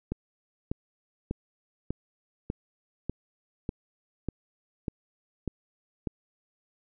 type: click train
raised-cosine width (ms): 3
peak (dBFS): -17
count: 11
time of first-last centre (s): 0.12-6.072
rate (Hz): 1.68
effects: none